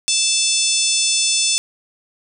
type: harmonic tone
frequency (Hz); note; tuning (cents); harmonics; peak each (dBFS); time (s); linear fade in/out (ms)
880; A5; 0; 3 / 4 / 5 / 6 / 7 / 8 / 9 / 10; -25 / -22 / -27 / -21 / -22 / -26 / -25 / -23; 0.08-1.58; 0
effects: 8-bit